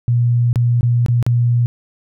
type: tone with dropouts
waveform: sine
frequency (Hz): 120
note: B2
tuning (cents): -49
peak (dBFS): -11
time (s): 0.08-1.66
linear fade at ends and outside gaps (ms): 0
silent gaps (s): 0.53-0.558 / 0.809-0.83 / 1.062-1.084 / 1.227-1.265
effects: none